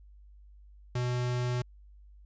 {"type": "tone", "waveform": "square", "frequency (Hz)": 123.47, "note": "B2", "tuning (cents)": 0, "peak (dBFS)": -29, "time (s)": [0.95, 1.62], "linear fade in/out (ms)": 5, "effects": ["added 50 Hz sine -51 dBFS peak until 2.25 s", "resampled to 16000 Hz"]}